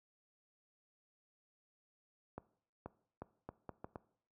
accelerating click train, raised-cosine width 1 ms, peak -30 dBFS, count 7, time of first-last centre 2.38-3.958 s, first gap 480 ms, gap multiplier 0.75, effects noise-tail reverb RT60 0.6 s tail -19 dB re dry + high-pass 60 Hz 12 dB/octave

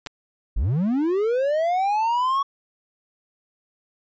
clicks, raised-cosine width 0.2 ms, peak -15 dBFS, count 2, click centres 0.063 / 0.07 s
triangle linear sweep, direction up, 36 to 1122 Hz, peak -17 dBFS, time 0.56-2.43 s, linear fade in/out 10 ms
effects resampled to 16000 Hz

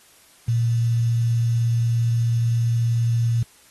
sine tone with quantisation, 116.54 Hz, A#2, in tune, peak -17 dBFS, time 0.48-3.43 s, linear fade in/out 5 ms, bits 7, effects white hiss -53 dBFS RMS until 3.7 s + AAC 32 kbps

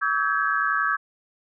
sine tone cluster, 1137 / 1289 / 1567 / 1677 Hz, C#6 / E6 / G6 / G#6, +44 / -39 / -1 / +16 cents, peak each -26 dBFS, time 0.01-0.97 s, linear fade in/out 20 ms, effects none

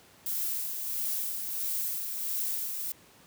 violet noise with tremolo, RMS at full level -31 dBFS, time 0.26-2.92 s, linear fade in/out 2 ms, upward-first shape sine, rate 1.5 Hz, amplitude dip 40%, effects pink hiss -57 dBFS RMS until 3.26 s + high-pass 100 Hz 12 dB/octave

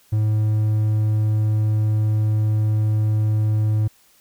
triangle tone, 107.5 Hz, A2, 40 cents flat, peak -14 dBFS, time 0.12-3.88 s, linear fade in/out 10 ms, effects white hiss -56 dBFS RMS until 4.2 s

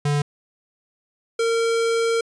square tone pair in turn, 145.5 / 458.9 Hz, D3 / A#4, -16 / -27 cents, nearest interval octave + minor sixth, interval 1989 cents, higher second, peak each -19 dBFS, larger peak neither, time 0.05-0.22 / 1.39-2.21 s, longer second, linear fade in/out 5 ms, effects resampled to 22050 Hz

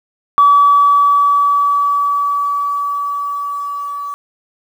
sine tone with level ramp, 1145 Hz, D6, 44 cents flat, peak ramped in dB -4 to -21 dBFS, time 0.38-4.14 s, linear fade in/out 0 ms, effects tanh soft clip ceiling 0 dBFS + 7-bit

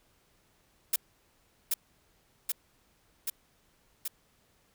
blue noise with echo, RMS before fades -26 dBFS, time 0.93-0.96 s, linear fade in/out 5 ms, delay 780 ms, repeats 4, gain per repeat -2 dB, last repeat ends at 4.08 s, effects pink hiss -68 dBFS RMS until 4.74 s

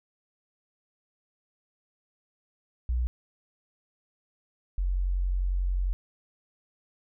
sine tone pair in turn, 60.6 / 45.58 Hz, B1 / F#1, -32 / -25 cents, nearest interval perfect fourth, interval 493 cents, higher first, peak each -24 dBFS, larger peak neither, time 2.89-3.07 / 4.78-5.93 s, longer second, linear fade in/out 0 ms, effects none

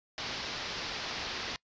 white low-pass noise, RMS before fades -38 dBFS, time 0.18-1.56 s, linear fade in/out 0 ms, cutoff 5400 Hz, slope 48 dB/octave, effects noise-tail reverb RT60 0.1 s tail -24 dB re dry + resampled to 16000 Hz

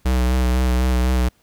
square tone with vibrato, 62.8 Hz, B1, 30 cents sharp, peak -16 dBFS, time 0.05-1.29 s, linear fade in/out 10 ms, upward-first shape sine, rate 4 Hz, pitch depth 29 cents each way, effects pink hiss -60 dBFS RMS until 1.42 s

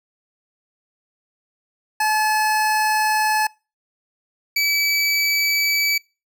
25% pulse tone pair in turn, 860 / 2296 Hz, A5 / D7, -40 / -40 cents, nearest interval octave + perfect fourth, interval 1700 cents, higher second, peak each -13 dBFS, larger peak neither, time 2-3.47 / 4.56-5.98 s, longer first, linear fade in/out 5 ms, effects noise-tail reverb RT60 0.3 s tail -25 dB re dry

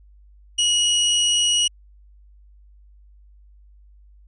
sawtooth tone with amplitude modulation, 2904 Hz, F#7, 33 cents flat, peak -12 dBFS, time 0.58-1.68 s, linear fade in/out 10 ms, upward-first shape sine, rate 248 Hz, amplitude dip 25%, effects added 50 Hz sine -47 dBFS peak until 4.27 s + resampled to 22050 Hz

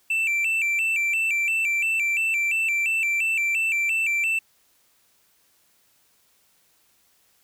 triangle tone with vibrato, 2500 Hz, D#7, 8 cents sharp, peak -19 dBFS, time 0.1-4.39 s, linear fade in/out 5 ms, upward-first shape square, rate 2.9 Hz, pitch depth 110 cents each way, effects white hiss -63 dBFS RMS until 7.43 s

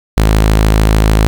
sawtooth tone, 53.4 Hz, G#1, 49 cents sharp, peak -3 dBFS, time 0.17-1.27 s, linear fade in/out 0 ms, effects 7-bit

